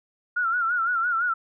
sine tone with vibrato, 1399 Hz, F6, 3 cents sharp, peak -21 dBFS, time 0.36-1.34 s, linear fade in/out 10 ms, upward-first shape sine, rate 5.9 Hz, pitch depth 93 cents each way, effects none

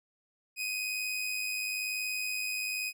sawtooth tone with amplitude modulation, 2504 Hz, D#7, 10 cents sharp, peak -27 dBFS, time 0.56-2.93 s, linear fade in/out 50 ms, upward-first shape sine, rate 101 Hz, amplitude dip 40%, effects none

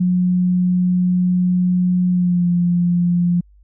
sine tone with pitch glide, 180.5 to 174.86 Hz, F#3 to F3, -43 to +2 cents, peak -13 dBFS, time 0-3.41 s, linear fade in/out 10 ms, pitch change -55 cents, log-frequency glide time 2.09-2.48 s, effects added 50 Hz sine -46 dBFS peak until 3.63 s

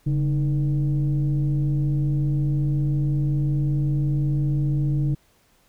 sine tone with frequency modulation, 141.7 Hz, C#3, 38 cents sharp, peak -18 dBFS, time 0.06-5.15 s, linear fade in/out 10 ms, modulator 169 Hz, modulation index 0.56, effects tanh soft clip ceiling -14 dBFS + pink hiss -61 dBFS RMS until 5.68 s

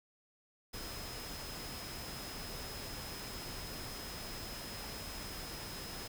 sine tone in noise, 5100 Hz, D#8, 42 cents sharp, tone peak -49 dBFS, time 0.73-6.08 s, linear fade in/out 10 ms, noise pink, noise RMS -45 dBFS, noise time 0.73-6.08 s, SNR -7 dB, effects none

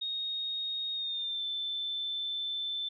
sine tone with pitch glide, 3729 to 3534 Hz, A#7 to A7, 0 to +7 cents, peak -32 dBFS, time 0.01-2.89 s, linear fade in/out 10 ms, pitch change -93 cents, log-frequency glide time 0.93-1.44 s, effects none

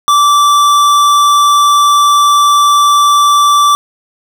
sine tone with tanh clipping, 1165 Hz, D6, 14 cents flat, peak -7 dBFS, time 0.08-3.75 s, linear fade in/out 0 ms, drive 18 dB, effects none

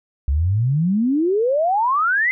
sine exponential sweep, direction up, 65.41 to 2084 Hz, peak -15 dBFS, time 0.28-2.31 s, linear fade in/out 0 ms, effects none

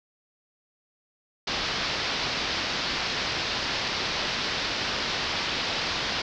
white low-pass noise, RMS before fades -29 dBFS, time 1.47-6.22 s, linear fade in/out 5 ms, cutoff 5200 Hz, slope 48 dB/octave, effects none

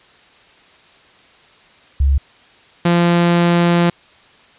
sine / sawtooth tone pair in turn, 68.8 / 172.47 Hz, C#2 / F3, -12 / -21 cents, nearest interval octave + major third, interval 1591 cents, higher second, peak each -10 / -7 dBFS, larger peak second, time 2-2.18 / 2.85-3.9 s, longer second, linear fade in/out 5 ms, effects white hiss -48 dBFS RMS until 4.58 s + resampled to 8000 Hz

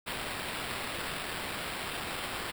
blue noise with sample-and-hold, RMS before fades -37 dBFS, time 0.06-2.52 s, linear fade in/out 20 ms, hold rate 6300 Hz, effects none

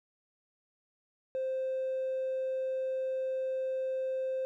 sine tone with hard clipping, 523.3 Hz, C5, in tune, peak -31 dBFS, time 1.35-4.45 s, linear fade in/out 0 ms, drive 1 dB, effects none

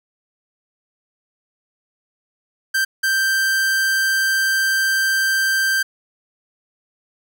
45% pulse tone bursts at uneven times, 1568 Hz, G6, in tune, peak -16 dBFS, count 2, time 2.74-2.85 / 3.03-5.83 s, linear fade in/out 10 ms, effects none

